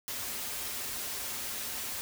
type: noise with comb filter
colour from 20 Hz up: white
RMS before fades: -37 dBFS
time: 0.08-2.01 s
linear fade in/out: 0 ms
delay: 6.1 ms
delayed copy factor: -0.65
effects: none